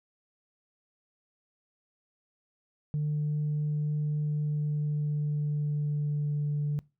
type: tone with pitch glide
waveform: sine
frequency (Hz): 149.7 to 146.96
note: D3 to D3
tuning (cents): +33 to +2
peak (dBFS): -25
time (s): 2.94-6.79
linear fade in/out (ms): 0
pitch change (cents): -31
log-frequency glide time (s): 4.23-6.49
effects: noise-tail reverb RT60 0.3 s tail -24 dB re dry + tanh soft clip ceiling -24 dBFS